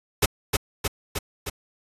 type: noise with echo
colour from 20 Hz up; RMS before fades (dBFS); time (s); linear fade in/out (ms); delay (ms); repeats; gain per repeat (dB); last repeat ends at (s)
pink; -18; 0.22-0.26; 10; 310; 4; -3; 1.5
effects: resampled to 32000 Hz